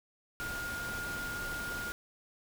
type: tone in noise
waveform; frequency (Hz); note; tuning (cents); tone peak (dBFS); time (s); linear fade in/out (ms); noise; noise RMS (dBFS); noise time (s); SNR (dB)
sine; 1420; F6; +28; -37; 0.4-1.92; 0; pink; -42; 0.4-1.92; +2
effects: none